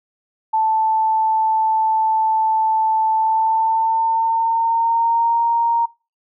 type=tone with pitch glide; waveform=sine; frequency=880 to 930.7 Hz; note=A5 to A#5; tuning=0 to -3 cents; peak=-14 dBFS; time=0.53-5.86 s; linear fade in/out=10 ms; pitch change=+97 cents; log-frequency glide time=3.13-5.41 s; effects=noise-tail reverb RT60 0.3 s tail -23 dB re dry